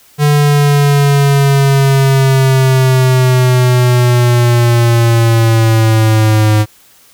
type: linear sweep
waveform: square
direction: down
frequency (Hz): 147.5 to 106.2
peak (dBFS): -7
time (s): 0.18-6.66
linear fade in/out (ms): 50
effects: white hiss -45 dBFS RMS until 7.13 s